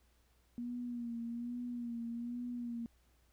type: tone with vibrato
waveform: sine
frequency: 238.2 Hz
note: A#3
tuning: 38 cents sharp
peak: -38 dBFS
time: 0.58-2.86 s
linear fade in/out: 0 ms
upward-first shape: sine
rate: 1.2 Hz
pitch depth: 43 cents each way
effects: added 60 Hz sine -69 dBFS peak until 3.32 s + pink hiss -74 dBFS RMS until 3.32 s